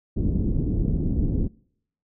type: low-pass noise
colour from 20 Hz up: pink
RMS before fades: -23 dBFS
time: 0.16-1.48 s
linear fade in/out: 10 ms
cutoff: 320 Hz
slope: 24 dB/octave
effects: noise-tail reverb RT60 0.7 s tail -26 dB re dry